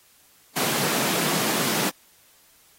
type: high-pass noise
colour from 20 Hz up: pink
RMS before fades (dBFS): -25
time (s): 0.56-1.9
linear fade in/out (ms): 10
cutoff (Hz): 140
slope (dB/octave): 48
effects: white hiss -57 dBFS RMS until 2.78 s + AAC 48 kbps